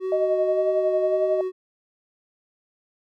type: tone with vibrato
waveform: triangle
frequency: 374.4 Hz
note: F#4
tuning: 20 cents sharp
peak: -22 dBFS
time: 0-1.52 s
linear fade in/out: 50 ms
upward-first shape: sine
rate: 1.8 Hz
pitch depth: 13 cents each way
type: tone with tremolo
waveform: sine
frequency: 622.3 Hz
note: D#5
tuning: in tune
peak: -18 dBFS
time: 0.12-1.41 s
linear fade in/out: 2 ms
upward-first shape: sine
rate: 11 Hz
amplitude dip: 50%
effects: none